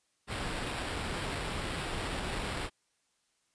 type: noise with sample-and-hold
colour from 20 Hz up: pink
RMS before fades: -36 dBFS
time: 0.27-2.7 s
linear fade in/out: 50 ms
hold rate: 6300 Hz
effects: white hiss -75 dBFS RMS until 3.54 s + resampled to 22050 Hz